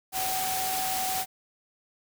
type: tone in noise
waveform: sine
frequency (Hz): 755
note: F#5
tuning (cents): +35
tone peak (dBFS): -30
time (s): 0.12-1.26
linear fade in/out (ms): 50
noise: white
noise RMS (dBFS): -31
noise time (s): 0.12-1.26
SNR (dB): -2
effects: none